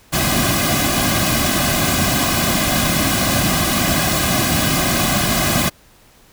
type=noise with comb filter; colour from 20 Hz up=pink; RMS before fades=-17 dBFS; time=0.12-5.7 s; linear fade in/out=20 ms; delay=2.2 ms; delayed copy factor=-0.9; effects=pink hiss -50 dBFS RMS until 6.32 s